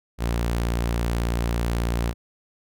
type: tone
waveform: sawtooth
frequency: 58.27 Hz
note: A#1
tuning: in tune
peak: -18 dBFS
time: 0.18-2.14 s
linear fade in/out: 50 ms
effects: none